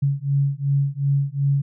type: beating tone pair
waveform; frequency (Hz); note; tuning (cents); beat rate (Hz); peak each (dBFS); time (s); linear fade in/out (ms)
sine; 138.6 / 141.3; C#3 / C#3; 0 / +34; 2.7; -21; 0.02-1.62; 10
effects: none